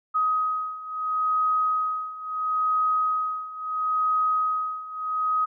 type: beating tone pair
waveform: sine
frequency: 1259 / 1259.74 Hz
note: D#6 / D#6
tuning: +20 / +21 cents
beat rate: 0.74 Hz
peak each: -27 / -24 dBFS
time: 0.14-5.46 s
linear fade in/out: 20 ms
effects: none